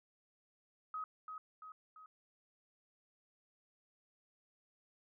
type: tone with echo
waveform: sine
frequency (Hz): 1265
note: D#6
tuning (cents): +28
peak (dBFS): -39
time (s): 0.94-1.04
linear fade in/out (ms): 2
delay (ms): 340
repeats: 3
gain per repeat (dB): -5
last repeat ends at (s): 2.06
effects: none